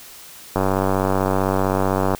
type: click train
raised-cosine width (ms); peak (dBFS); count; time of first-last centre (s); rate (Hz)
1; -5; 153; 0.56-2.148; 95.7
effects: white hiss -41 dBFS RMS until 2.19 s